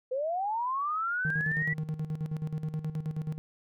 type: linear sweep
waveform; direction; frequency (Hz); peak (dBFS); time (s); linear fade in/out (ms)
sine; up; 493.9 to 1975.5; -28; 0.11-1.74; 10
type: tone with tremolo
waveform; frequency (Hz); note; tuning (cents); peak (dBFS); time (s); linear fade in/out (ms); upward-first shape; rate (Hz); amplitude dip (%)
triangle; 155.56; D#3; 0; -27; 1.25-3.38; 0; square; 9.4; 70
effects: none

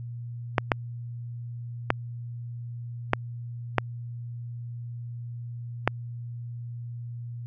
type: clicks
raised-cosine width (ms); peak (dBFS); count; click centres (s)
0.5; -4; 6; 0.582 / 0.718 / 1.904 / 3.134 / 3.783 / 5.876
effects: added 119 Hz sine -34 dBFS peak until 7.46 s

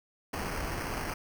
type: noise with sample-and-hold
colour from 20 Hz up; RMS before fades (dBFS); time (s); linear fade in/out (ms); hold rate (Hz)
pink; -35; 0.33-1.14; 5; 3675
effects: none

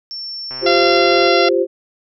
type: tone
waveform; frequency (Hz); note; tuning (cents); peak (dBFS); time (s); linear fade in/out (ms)
sine; 5420; E8; +47; -25; 0.11-0.97; 0
type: click train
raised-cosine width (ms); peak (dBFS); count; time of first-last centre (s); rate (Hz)
0.5; -20; 100; 0.51-1.277; 129
type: chord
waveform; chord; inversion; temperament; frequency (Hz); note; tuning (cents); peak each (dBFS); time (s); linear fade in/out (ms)
sine; F suspended second; none; equal; 349.2 / 392 / 523.3; F4 / G4 / C5; 0 / 0 / 0; -17; 0.61-1.67; 50
type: harmonic tone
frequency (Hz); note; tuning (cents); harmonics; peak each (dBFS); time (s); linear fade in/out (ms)
687; F5; -29; 1 / 2 / 3 / 4 / 5 / 6 / 7 / 8; -17 / -20 / -22 / -23 / -24 / -25 / -25 / -26; 0.66-1.49; 5
effects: none

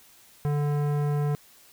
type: tone with tanh clipping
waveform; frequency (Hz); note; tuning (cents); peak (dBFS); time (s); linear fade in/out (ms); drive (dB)
sine; 146.3; D3; -6; -25; 0.45-1.35; 0; 17
effects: white hiss -55 dBFS RMS until 1.72 s

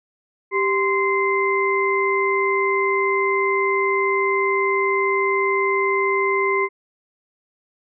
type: tone cluster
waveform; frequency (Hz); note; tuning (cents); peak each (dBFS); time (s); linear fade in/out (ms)
sine; 393 / 1040 / 2079; G4 / C6 / C7; +4 / -11 / -12; -20 / -22 / -22; 0.51-6.69; 50
effects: none

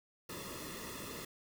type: noise with comb filter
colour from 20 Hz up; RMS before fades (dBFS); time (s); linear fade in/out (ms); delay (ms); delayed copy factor
pink; -45; 0.29-1.25; 5; 1.3; -0.8
effects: none

